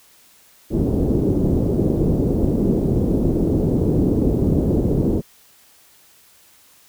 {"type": "low-pass noise", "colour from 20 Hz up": "white", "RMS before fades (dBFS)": -18, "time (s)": [0.7, 5.22], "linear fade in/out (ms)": 50, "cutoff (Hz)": 380, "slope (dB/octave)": 24, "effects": ["white hiss -52 dBFS RMS until 6.88 s"]}